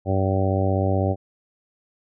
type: harmonic tone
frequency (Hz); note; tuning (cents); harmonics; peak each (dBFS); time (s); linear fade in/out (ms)
96; G2; -36; 1 / 2 / 3 / 4 / 5 / 6 / 7 / 8; -21 / -28 / -28 / -29 / -31 / -27 / -32 / -30; 0.05-1.16; 50
effects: none